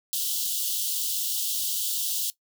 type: high-pass noise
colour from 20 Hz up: white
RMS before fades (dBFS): -28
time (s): 0.13-2.3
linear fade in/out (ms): 0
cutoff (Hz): 2900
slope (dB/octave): 96
effects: noise-tail reverb RT60 0.1 s tail -18 dB re dry